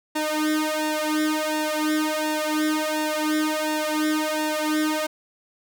sawtooth tone with flanger, 307.5 Hz, D#4, 20 cents flat, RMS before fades -24 dBFS, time 0.15-5.07 s, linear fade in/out 10 ms, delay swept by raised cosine 1.1 to 2.7 ms, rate 1.4 Hz, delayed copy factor +0.95, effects none

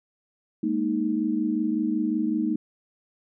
sine chord, Ab suspended second, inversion none, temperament equal, 207.7 / 233.1 / 311.1 Hz, Ab3 / Bb3 / Eb4, 0 / 0 / 0 cents, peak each -29 / -27 / -25 dBFS, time 0.63-2.56 s, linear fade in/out 5 ms, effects none

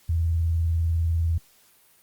sine tone with vibrato, 82.7 Hz, E2, 6 cents sharp, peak -20 dBFS, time 0.09-1.38 s, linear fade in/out 5 ms, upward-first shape sine, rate 20 Hz, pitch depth 91 cents each way, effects white hiss -58 dBFS RMS until 2.02 s + Opus 48 kbps

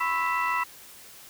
sine tone cluster, 992 / 1079 / 1317 / 1975 / 2683 Hz, B5 / C#6 / E6 / B6 / E7, +7 / -47 / -2 / 0 / +30 cents, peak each -27 / -31 / -29 / -29 / -33 dBFS, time 0-0.64 s, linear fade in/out 10 ms, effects tanh soft clip ceiling -17 dBFS + white hiss -48 dBFS RMS until 1.29 s

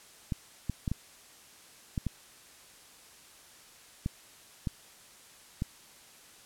clicks, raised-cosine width 5 ms, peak -18 dBFS, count 9, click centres 0.322 / 0.697 / 0.878 / 0.916 / 1.978 / 2.067 / 4.061 / 4.672 / 5.621 s, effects white hiss -55 dBFS RMS until 6.45 s + low-pass 11000 Hz 12 dB/octave

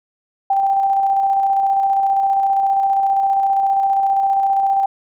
sine tone with tremolo, 784 Hz, G5, in tune, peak -12 dBFS, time 0.5-4.86 s, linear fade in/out 5 ms, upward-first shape square, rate 15 Hz, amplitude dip 25%, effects none

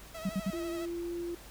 sawtooth tone with vibrato, 647 Hz, E5, 32 cents flat, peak -37 dBFS, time 0.14-0.86 s, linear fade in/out 10 ms, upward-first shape triangle, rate 12 Hz, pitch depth 55 cents each way
sine tone bursts, 191.8 Hz, G3, 37 cents flat, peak -28 dBFS, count 3, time 0.25-0.504 s, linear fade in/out 5 ms, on 44 ms, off 61 ms
sine tone with pitch glide, 340 to 344.5 Hz, F4 to F4, -46 to -24 cents, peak -34 dBFS, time 0.53-1.35 s, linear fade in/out 5 ms, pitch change +22 cents, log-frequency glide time 0.73-1.11 s
effects added 50 Hz sine -52 dBFS peak until 1.5 s + pink hiss -52 dBFS RMS until 1.5 s

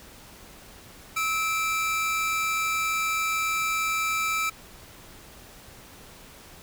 45% pulse tone pair together, 1297.9 / 2349 Hz, E6 / D7, -27 / 0 cents, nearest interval minor seventh, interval 1027 cents, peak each -27 dBFS, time 1.16-4.5 s, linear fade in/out 10 ms, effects pink hiss -48 dBFS RMS until 6.62 s

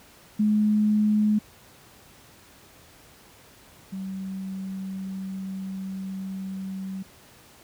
sine tone pair in turn, 211.6 / 191.21 Hz, G#3 / G3, +33 / -43 cents, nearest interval major second, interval 176 cents, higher first, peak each -18 / -30 dBFS, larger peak first, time 0.39-1.39 / 3.92-7.03 s, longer second, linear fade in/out 10 ms, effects pink hiss -52 dBFS RMS until 7.63 s + high-pass 60 Hz 12 dB/octave

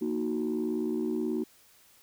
sine chord, D# minor, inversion second, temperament equal, 233.1 / 311.1 / 370 Hz, A#3 / D#4 / F#4, 0 / 0 / 0 cents, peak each -31 dBFS, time 0.01-1.44 s, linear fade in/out 10 ms, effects tanh soft clip ceiling -22 dBFS + white hiss -60 dBFS RMS until 2.02 s

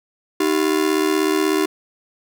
45% pulse ring-modulated tone, 349.2 Hz, F4, in tune, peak -13 dBFS, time 0.4-1.66 s, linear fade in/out 5 ms, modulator 38.2 Hz, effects none

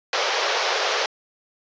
pink band-pass noise, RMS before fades -23 dBFS, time 0.13-1.06 s, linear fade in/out 2 ms, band 420 to 5900 Hz, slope 48 dB/octave, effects resampled to 16000 Hz

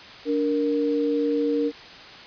sine tone pair together, 290.7 / 466.2 Hz, D4 / A#4, -18 / 0 cents, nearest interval minor sixth, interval 818 cents, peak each -23 dBFS, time 0.25-1.72 s, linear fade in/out 50 ms, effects white hiss -42 dBFS RMS until 2.26 s + resampled to 11025 Hz

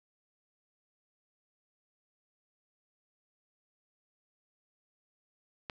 click, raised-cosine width 0.3 ms, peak -22 dBFS, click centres 5.698 s, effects none

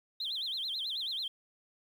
sine tone with vibrato, 3600 Hz, A7, 39 cents sharp, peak -32 dBFS, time 0.2-1.28 s, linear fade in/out 5 ms, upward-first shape sine, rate 9.2 Hz, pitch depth 260 cents each way, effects tanh soft clip ceiling -30 dBFS + 10-bit

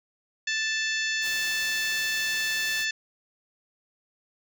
harmonic tone, 880 Hz, A5, in tune, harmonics 2 / 3 / 4 / 5 / 6 / 7 / 8, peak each -28 / -32 / -34 / -36 / -38 / -39 / -40 dBFS, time 0.47-2.91 s, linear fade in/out 5 ms
white noise, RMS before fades -39 dBFS, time 1.21-2.86 s, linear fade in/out 50 ms
effects none

